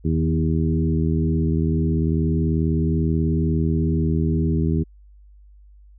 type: harmonic tone with a mistuned harmonic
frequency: 80.3 Hz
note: E2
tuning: 45 cents flat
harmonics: 1 / 2 / 3 / 4 / 5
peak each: -22 / -21 / -25 / -27 / -30 dBFS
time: 0.04-4.84 s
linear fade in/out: 20 ms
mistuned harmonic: 2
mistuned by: -21 cents
effects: added 50 Hz sine -45 dBFS peak until 5.98 s